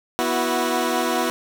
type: chord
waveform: 15% pulse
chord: B suspended fourth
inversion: none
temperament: equal with one note detuned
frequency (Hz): 245 / 329.6 / 370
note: B3 / E4 / F#4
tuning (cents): -14 / 0 / 0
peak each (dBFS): -18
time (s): 0.19-1.3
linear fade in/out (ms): 0
effects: none